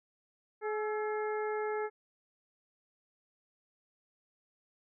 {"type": "harmonic tone with a mistuned harmonic", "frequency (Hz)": 425.7, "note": "G#4", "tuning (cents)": 43, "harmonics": [1, 2, 3, 4, 5], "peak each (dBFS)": [-33, -39, -43, -45, -47], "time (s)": [0.61, 1.9], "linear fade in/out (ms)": 50, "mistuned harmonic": 3, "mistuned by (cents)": 63, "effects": []}